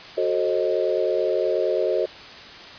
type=chord; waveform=sine; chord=F# diminished seventh; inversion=none; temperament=equal with one note detuned; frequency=370 / 440 / 533.6 / 622.3 Hz; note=F#4 / A4 / C5 / Eb5; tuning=0 / 0 / +34 / 0 cents; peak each=-25 dBFS; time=0.17-2.06 s; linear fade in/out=10 ms; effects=white hiss -40 dBFS RMS until 2.78 s + resampled to 11025 Hz